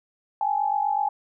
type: tone pair together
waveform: sine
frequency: 807 / 855 Hz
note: G#5 / A5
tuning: -50 / -50 cents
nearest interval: minor second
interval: 100 cents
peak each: -24 dBFS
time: 0.41-1.09 s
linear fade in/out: 2 ms
effects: none